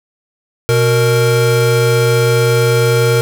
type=tone pair together; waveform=square; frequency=123.1 / 464.8 Hz; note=B2 / A#4; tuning=-5 / -5 cents; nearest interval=octave + major seventh; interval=2300 cents; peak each=-13 dBFS; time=0.69-3.21 s; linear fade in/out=0 ms; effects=none

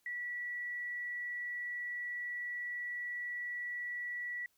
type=tone; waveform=sine; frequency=1946 Hz; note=B6; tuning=26 cents flat; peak=-37 dBFS; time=0.06-4.46 s; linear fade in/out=2 ms; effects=white hiss -75 dBFS RMS until 4.57 s

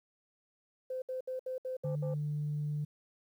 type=tone bursts; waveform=sine; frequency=515 Hz; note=C5; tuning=28 cents flat; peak=-34 dBFS; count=7; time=0.9-2.142 s; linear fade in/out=5 ms; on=120 ms; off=67 ms
type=tone; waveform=sine; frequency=148.5 Hz; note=D3; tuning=20 cents sharp; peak=-31 dBFS; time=1.84-2.85 s; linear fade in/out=10 ms
effects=tanh soft clip ceiling -28 dBFS + 11-bit

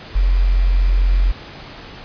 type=tone with quantisation; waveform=sine; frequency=44.37 Hz; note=F1; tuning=28 cents sharp; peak=-11 dBFS; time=0.15-1.32 s; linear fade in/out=10 ms; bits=6; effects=pink hiss -36 dBFS RMS until 2.04 s + resampled to 11025 Hz

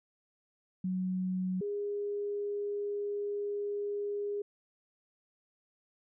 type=tone pair in turn; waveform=sine; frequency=185 / 409.1 Hz; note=F#3 / G#4; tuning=0 / -26 cents; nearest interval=octave + major second; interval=1374 cents; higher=second; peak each=-30 / -32 dBFS; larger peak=first; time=0.84-1.61 / 1.61-4.42 s; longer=second; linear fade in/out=5 ms; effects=none

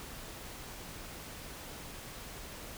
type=silence; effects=pink hiss -46 dBFS RMS until 2.77 s

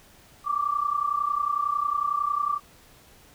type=tone pair together; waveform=sine; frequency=1153 / 1184 Hz; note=D6 / D6; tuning=-32 / +14 cents; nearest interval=unison; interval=46 cents; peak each=-26 dBFS; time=0.44-2.6 s; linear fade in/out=50 ms; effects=pink hiss -54 dBFS RMS until 3.34 s

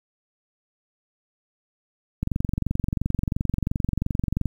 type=click train; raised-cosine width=5 ms; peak=-11 dBFS; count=52; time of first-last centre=2.23-4.457 s; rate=22.9 Hz; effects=8-bit

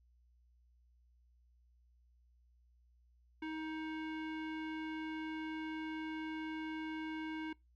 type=tone with low-pass filter; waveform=square; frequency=314.8 Hz; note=D#4; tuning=20 cents sharp; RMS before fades=-42 dBFS; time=3.42-7.53 s; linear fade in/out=5 ms; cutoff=2300 Hz; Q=2; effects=noise-tail reverb RT60 0.2 s tail -24 dB re dry + added 60 Hz sine -66 dBFS peak until 7.75 s

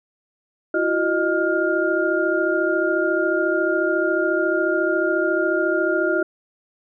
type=tone cluster; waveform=sine; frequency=334.4 / 368.5 / 618 / 1411 Hz; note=E4 / F#4 / D#5 / F6; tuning=+25 / -7 / -12 / +17 cents; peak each=-23 dBFS; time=0.74-6.23 s; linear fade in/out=5 ms; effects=none

